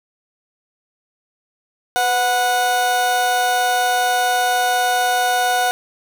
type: tone pair together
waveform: 30% pulse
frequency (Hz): 497.9 / 734.7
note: B4 / F#5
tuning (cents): +14 / -12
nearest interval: perfect fifth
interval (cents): 674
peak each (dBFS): -23 / -13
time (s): 1.96-5.71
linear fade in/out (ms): 0
effects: none